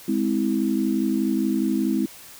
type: chord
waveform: sine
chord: Ab augmented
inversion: none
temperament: just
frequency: 207.7 / 259.6 / 324.5 Hz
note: Ab3 / C4 / E4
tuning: 0 / -13 / -27 cents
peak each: -24 dBFS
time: 0.08-2.06 s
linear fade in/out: 5 ms
effects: white hiss -44 dBFS RMS until 2.39 s